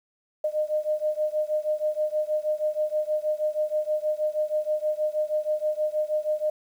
sine beating tone pair, 608 / 614.3 Hz, D#5 / D#5, -40 / -22 cents, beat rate 6.3 Hz, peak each -26 / -27 dBFS, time 0.44-6.5 s, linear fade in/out 5 ms, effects 9-bit

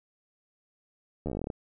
slowing click train, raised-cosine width 2 ms, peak -20 dBFS, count 13, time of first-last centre 1.26-1.502 s, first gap 12 ms, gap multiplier 1.09, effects none

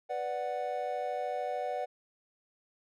triangle chord, B minor, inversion none, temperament equal, 493.9 / 587.3 / 740 Hz, B4 / D5 / F#5, 0 / 0 / 0 cents, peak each -36 / -35 / -33 dBFS, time 0.09-1.86 s, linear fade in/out 20 ms, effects none

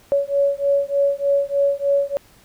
sine beating tone pair, 560 / 563.3 Hz, C#5 / C#5, +18 / +28 cents, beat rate 3.3 Hz, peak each -19 dBFS, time 0.12-2.17 s, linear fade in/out 0 ms, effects pink hiss -52 dBFS RMS until 2.44 s

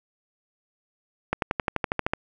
accelerating click train, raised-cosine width 0.5 ms, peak -8 dBFS, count 11, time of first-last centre 1.33-2.135 s, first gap 92 ms, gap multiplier 0.97, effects none

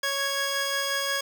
15% pulse tone pair together, 554.2 / 1657 Hz, C#5 / G#6, -1 / -4 cents, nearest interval octave + perfect fifth, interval 1897 cents, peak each -23 / -21 dBFS, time 0.03-1.21 s, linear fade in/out 5 ms, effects none

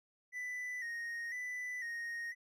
triangle tone with vibrato, 1926 Hz, B6, 44 cents flat, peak -37 dBFS, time 0.32-2.35 s, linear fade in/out 50 ms, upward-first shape square, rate 1 Hz, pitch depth 56 cents each way, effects none

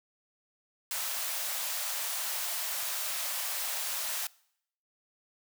white high-pass noise, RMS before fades -34 dBFS, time 0.91-4.27 s, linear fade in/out 2 ms, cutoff 550 Hz, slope 48 dB/octave, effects noise-tail reverb RT60 0.7 s tail -23 dB re dry

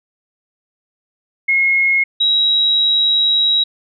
sine tone pair in turn, 2161 / 3850 Hz, C#7 / B7, -45 / -45 cents, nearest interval minor seventh, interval 1000 cents, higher second, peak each -11 dBFS, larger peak neither, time 1.48-2.04 / 2.2-3.64 s, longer second, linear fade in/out 10 ms, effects none

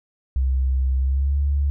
sine tone with pitch glide, 65.41 to 70.92 Hz, C2 to C#2, 0 to +40 cents, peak -17 dBFS, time 0.36-1.7 s, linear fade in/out 0 ms, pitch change +140 cents, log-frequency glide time 0.99-1.38 s, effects none

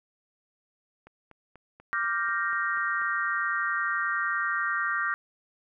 click train, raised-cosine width 0.5 ms, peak -34 dBFS, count 9, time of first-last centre 1.07-3.016 s, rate 4.11 Hz
sine chord, G minor seventh, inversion second, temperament equal, 1174.7 / 1396.9 / 1568 / 1864.7 Hz, D6 / F6 / G6 / Bb6, 0 / 0 / 0 / 0 cents, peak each -31 dBFS, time 1.93-5.14 s, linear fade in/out 0 ms
effects none

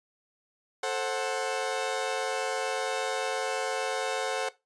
sawtooth chord, F# diminished, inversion first, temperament equal with one note detuned, 440 / 528.7 / 740 Hz, A4 / C5 / F#5, 0 / +18 / 0 cents, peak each -29 dBFS, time 0.83-4.49 s, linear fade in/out 5 ms, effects noise-tail reverb RT60 0.2 s tail -17 dB re dry + resampled to 22050 Hz

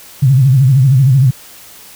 sine tone with vibrato, 132.7 Hz, C3, 25 cents sharp, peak -5 dBFS, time 0.22-1.31 s, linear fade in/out 10 ms, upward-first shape sine, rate 13 Hz, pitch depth 130 cents each way, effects white hiss -37 dBFS RMS until 1.95 s

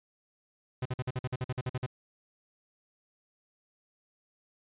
45% pulse tone bursts, 126.9 Hz, B2, 47 cents sharp, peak -30 dBFS, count 13, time 0.82-1.863 s, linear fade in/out 5 ms, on 35 ms, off 49 ms, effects resampled to 8000 Hz

